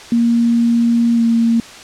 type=tone with pitch glide; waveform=sine; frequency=234.2 to 230.6 Hz; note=A#3 to A#3; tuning=+8 to -19 cents; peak=-10 dBFS; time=0.12-1.6 s; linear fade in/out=2 ms; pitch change=-27 cents; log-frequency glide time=1.15-1.21 s; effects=white hiss -35 dBFS RMS until 1.83 s + low-pass 6000 Hz 12 dB/octave